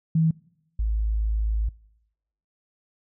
sine tone pair in turn, 161.2 / 53.79 Hz, E3 / A1, -38 / -39 cents, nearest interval octave + perfect fifth, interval 1901 cents, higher first, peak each -17 / -21 dBFS, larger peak first, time 0.15-0.31 / 0.79-1.69 s, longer second, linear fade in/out 5 ms, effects noise-tail reverb RT60 0.9 s tail -24 dB re dry

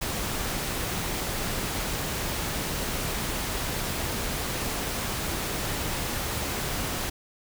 pink noise, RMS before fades -30 dBFS, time 0.01-7.1 s, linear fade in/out 10 ms, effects none

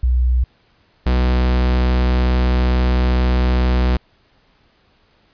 sine / 45% pulse tone pair in turn, 61.8 / 62.27 Hz, B1 / B1, +2 / +15 cents, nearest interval unison, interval 13 cents, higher second, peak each -12 / -13 dBFS, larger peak first, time 0.03-0.44 / 1.06-3.97 s, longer second, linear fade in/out 5 ms, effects pink hiss -57 dBFS RMS until 5.33 s + resampled to 11025 Hz

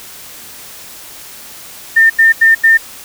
sine tone bursts, 1806 Hz, A6, 45 cents sharp, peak -4 dBFS, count 4, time 1.96-2.775 s, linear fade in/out 10 ms, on 140 ms, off 85 ms, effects white hiss -33 dBFS RMS until 3.04 s

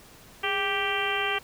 harmonic tone with a mistuned harmonic, 392 Hz, G4, in tune, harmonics 1 / 2 / 3 / 4 / 5 / 6 / 7 / 8, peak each -33 / -33 / -33 / -33 / -33 / -33 / -33 / -33 dBFS, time 0.43-1.39 s, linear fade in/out 10 ms, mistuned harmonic 1, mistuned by +76 cents, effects pink hiss -51 dBFS RMS until 1.43 s

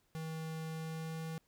square tone with pitch glide, 160 to 161.21 Hz, D#3 to E3, +49 to -38 cents, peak -40 dBFS, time 0.15-1.38 s, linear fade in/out 0 ms, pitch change +13 cents, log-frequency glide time 0.68-1.2 s, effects pink hiss -75 dBFS RMS until 1.47 s

